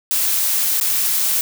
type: noise with dropouts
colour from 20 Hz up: blue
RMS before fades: -18 dBFS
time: 0.11-1.41 s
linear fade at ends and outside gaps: 0 ms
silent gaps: 0.8-0.811 s
effects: none